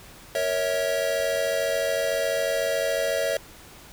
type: chord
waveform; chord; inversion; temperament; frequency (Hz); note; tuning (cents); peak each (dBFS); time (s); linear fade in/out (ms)
square; A# diminished; none; equal with one note detuned; 466.2 / 554.4 / 648.3; A#4 / C#5 / E5; 0 / 0 / -29; -32 / -27 / -27; 0.35-3.37; 2
effects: pink hiss -47 dBFS RMS until 3.92 s